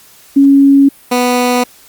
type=tone pair in turn; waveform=sine / 15% pulse; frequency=277.2 / 247 Hz; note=C#4 / B3; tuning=0 / 0 cents; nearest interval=major second; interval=200 cents; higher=first; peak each=-3 dBFS; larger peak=neither; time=0.36-0.89 / 1.11-1.64 s; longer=neither; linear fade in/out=10 ms; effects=white hiss -42 dBFS RMS until 1.88 s + Opus 48 kbps